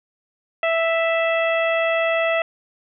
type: harmonic tone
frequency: 659.3 Hz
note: E5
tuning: in tune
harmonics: 1 / 2 / 3 / 4 / 5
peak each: -19 / -27 / -25 / -26 / -35 dBFS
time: 0.63-2.42 s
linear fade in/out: 2 ms
effects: none